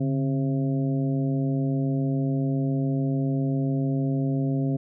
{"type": "harmonic tone with a mistuned harmonic", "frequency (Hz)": 134.3, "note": "C3", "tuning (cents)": 46, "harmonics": [1, 2, 3, 4, 5], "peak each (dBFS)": [-24, -26, -36, -38, -39], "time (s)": [0, 4.77], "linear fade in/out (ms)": 10, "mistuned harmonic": 1, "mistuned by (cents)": 89, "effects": []}